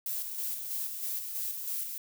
violet noise with tremolo, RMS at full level -34 dBFS, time 0.06-1.98 s, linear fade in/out 2 ms, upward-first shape square, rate 3.1 Hz, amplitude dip 40%, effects none

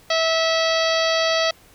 harmonic tone, 651 Hz, E5, 22 cents flat, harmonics 1 / 2 / 3 / 4 / 5 / 6 / 7 / 8 / 9, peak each -20 / -26 / -26 / -30 / -27 / -29 / -27 / -34 / -35 dBFS, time 0.1-1.51 s, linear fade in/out 5 ms, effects pink hiss -51 dBFS RMS until 1.74 s

